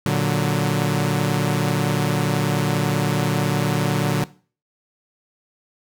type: chord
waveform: sawtooth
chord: Bb augmented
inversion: none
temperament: equal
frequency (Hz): 116.54 / 146.83 / 185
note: Bb2 / D3 / F#3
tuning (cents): 0 / 0 / 0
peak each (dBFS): -21 / -17 / -19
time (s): 0.06-4.24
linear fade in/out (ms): 0
effects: noise-tail reverb RT60 0.4 s tail -19 dB re dry